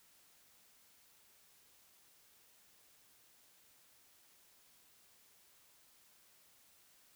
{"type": "silence", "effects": ["white hiss -67 dBFS RMS until 7.15 s"]}